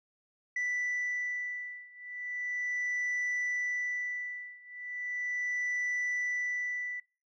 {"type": "beating tone pair", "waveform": "sine", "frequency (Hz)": [1975.5, 1975.87], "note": ["B6", "B6"], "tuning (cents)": [0, 0], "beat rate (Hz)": 0.37, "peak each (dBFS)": [-33, -34], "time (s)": [0.56, 7], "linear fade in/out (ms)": 5, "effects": ["noise-tail reverb RT60 0.4 s tail -26 dB re dry", "tanh soft clip ceiling -28 dBFS"]}